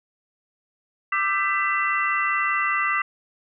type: tone cluster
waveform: sine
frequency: 1182 / 1327 / 1557 / 1995 / 2709 Hz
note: D6 / E6 / G6 / B6 / E7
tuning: +11 / +11 / -12 / +17 / +47 cents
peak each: -24 / -31 / -30 / -24 / -30 dBFS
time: 1.12-3.02 s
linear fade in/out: 5 ms
effects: none